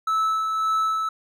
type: tone with tremolo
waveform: triangle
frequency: 1307 Hz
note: E6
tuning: 15 cents flat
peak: -17 dBFS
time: 0.07-1.09 s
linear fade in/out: 5 ms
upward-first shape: sine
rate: 1.8 Hz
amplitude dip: 35%
effects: none